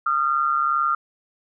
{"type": "tone pair together", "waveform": "sine", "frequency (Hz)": [1223, 1365.3], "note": ["D#6", "F6"], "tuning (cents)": [-30, -40], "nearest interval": "major second", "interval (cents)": 190, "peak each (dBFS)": -21, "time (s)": [0.06, 0.95], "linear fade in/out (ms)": 5, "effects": []}